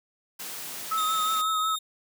white high-pass noise, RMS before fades -37 dBFS, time 0.39-1.42 s, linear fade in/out 10 ms, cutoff 130 Hz, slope 24 dB/octave
sine tone with vibrato, 1282 Hz, E6, 49 cents flat, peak -24 dBFS, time 0.91-1.76 s, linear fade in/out 10 ms, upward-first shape triangle, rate 5.5 Hz, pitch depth 37 cents each way
sawtooth tone with pitch glide, 3659 to 3684 Hz, A#7 to A#7, -33 to -21 cents, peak -28 dBFS, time 0.97-1.79 s, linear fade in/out 10 ms, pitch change +12 cents, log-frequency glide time 1.21-1.56 s
effects none

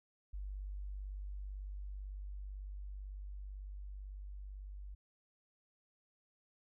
sine tone with level ramp, 49 Hz, G1, in tune, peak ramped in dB -40 to -45 dBFS, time 0.33-4.95 s, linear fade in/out 10 ms, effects none

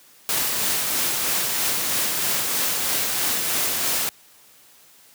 white noise with tremolo, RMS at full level -22 dBFS, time 0.29-4.09 s, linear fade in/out 0 ms, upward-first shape sine, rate 3.1 Hz, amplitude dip 25%, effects white hiss -52 dBFS RMS until 5.14 s + high-pass 100 Hz 12 dB/octave

